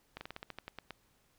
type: slowing click train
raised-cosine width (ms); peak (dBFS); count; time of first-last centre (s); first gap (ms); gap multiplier
0.3; -26; 11; 0.17-0.907; 40; 1.13
effects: pink hiss -71 dBFS RMS until 1.38 s